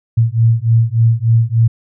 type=beating tone pair; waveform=sine; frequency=113 / 116.4 Hz; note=A2 / A#2; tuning=+47 / -2 cents; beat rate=3.4 Hz; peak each=-12 dBFS; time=0.17-1.68 s; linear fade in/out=10 ms; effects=none